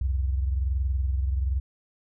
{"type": "tone pair together", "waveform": "sine", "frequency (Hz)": [65.35, 86.5], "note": ["C2", "F2"], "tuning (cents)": [-1, -16], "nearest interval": "perfect fourth", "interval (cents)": 485, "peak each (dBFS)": [-23, -32], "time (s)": [0.01, 1.6], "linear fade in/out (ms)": 5, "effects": []}